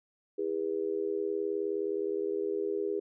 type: tone with amplitude modulation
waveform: sine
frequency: 405.9 Hz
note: G#4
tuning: 40 cents flat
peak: -25 dBFS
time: 0.38-3 s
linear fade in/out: 10 ms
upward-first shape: sine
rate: 79.4 Hz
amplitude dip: 95%
effects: none